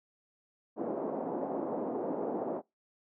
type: band-pass noise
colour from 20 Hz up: pink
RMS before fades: -35 dBFS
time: 0.76-2.62 s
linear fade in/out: 50 ms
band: 250 to 760 Hz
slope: 24 dB/octave
effects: noise-tail reverb RT60 0.2 s tail -24 dB re dry